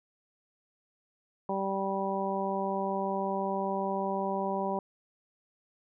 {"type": "harmonic tone", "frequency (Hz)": 194.7, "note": "G3", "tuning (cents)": -12, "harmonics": [1, 2, 3, 4, 5], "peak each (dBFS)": [-35, -35, -35, -35, -35], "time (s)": [1.49, 4.79], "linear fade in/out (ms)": 2, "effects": []}